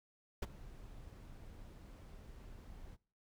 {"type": "noise with ADSR envelope", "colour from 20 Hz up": "brown", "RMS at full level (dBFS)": -31, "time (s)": [0.42, 2.97], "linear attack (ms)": 8, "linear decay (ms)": 26, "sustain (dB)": -22, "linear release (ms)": 35, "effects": ["noise-tail reverb RT60 0.5 s tail -24 dB re dry"]}